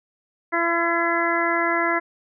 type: harmonic tone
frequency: 338.2 Hz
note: E4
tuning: 44 cents sharp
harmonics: 1 / 2 / 3 / 4 / 5 / 6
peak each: -26 / -26 / -26 / -26 / -26 / -26 dBFS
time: 0.52-2 s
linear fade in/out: 20 ms
effects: none